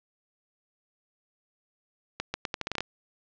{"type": "accelerating click train", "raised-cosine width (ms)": 0.2, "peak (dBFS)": -12, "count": 10, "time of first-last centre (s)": [2.2, 2.806], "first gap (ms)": 140, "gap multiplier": 0.8, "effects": ["low-pass 5000 Hz 12 dB/octave"]}